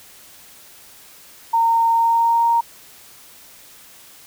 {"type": "tone with pitch glide", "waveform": "sine", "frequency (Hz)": [918, 930.3], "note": ["A#5", "A#5"], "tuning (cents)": [-27, -4], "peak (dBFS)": -13, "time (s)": [1.53, 2.61], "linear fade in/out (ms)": 10, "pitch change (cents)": 23, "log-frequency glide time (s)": [1.9, 2.46], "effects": ["white hiss -45 dBFS RMS until 4.26 s"]}